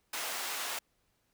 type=high-pass noise; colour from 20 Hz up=pink; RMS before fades=-37 dBFS; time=0.13-0.79 s; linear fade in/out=5 ms; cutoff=800 Hz; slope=12 dB/octave; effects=pink hiss -75 dBFS RMS until 1.33 s